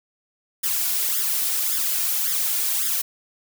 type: noise with flanger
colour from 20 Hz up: blue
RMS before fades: -23 dBFS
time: 0.63-3.02 s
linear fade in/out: 10 ms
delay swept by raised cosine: 0.57 to 2.87 ms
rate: 1.8 Hz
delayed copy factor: +0.8
effects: none